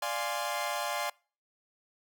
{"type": "chord", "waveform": "sawtooth", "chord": "D half-diminished seventh", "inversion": "none", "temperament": "equal", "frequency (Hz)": [587.3, 698.5, 830.6, 1046.5], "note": ["D5", "F5", "Ab5", "C6"], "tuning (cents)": [0, 0, 0, 0], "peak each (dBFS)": -33, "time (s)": [0.02, 1.1], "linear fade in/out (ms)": 5, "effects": ["noise-tail reverb RT60 0.4 s tail -26 dB re dry"]}